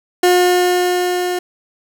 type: tone with level ramp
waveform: 30% pulse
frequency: 358.9 Hz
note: F4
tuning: 47 cents sharp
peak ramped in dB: -6 to -15 dBFS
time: 0.23-1.39 s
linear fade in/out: 5 ms
effects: none